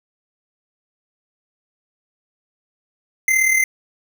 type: tone with amplitude modulation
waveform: square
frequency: 2075 Hz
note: C7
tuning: 15 cents flat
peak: -12 dBFS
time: 3.28-3.64 s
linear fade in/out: 2 ms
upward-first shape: sine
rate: 37.8 Hz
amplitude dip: 55%
effects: none